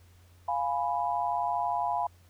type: chord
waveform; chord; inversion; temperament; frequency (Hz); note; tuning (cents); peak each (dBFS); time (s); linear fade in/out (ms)
sine; F diminished; none; equal; 698.5 / 830.6 / 987.8; F5 / Ab5 / Cb6; 0 / 0 / 0; -31; 0.48-2.07; 5
effects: added 88 Hz sine -55 dBFS peak until 2.29 s + pink hiss -64 dBFS RMS until 2.29 s